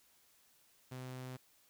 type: tone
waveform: sawtooth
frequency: 128.2 Hz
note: C3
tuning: 35 cents flat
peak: -40 dBFS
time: 0.91-1.37 s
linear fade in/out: 10 ms
effects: white hiss -69 dBFS RMS until 1.69 s